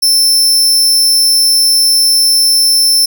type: tone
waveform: sawtooth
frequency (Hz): 5330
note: E8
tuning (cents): +18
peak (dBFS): -4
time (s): 0.02-3.06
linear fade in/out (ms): 10
effects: none